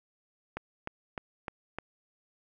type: click train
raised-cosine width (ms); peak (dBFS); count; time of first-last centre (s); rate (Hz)
0.5; -20; 5; 0.57-1.786; 3.29
effects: none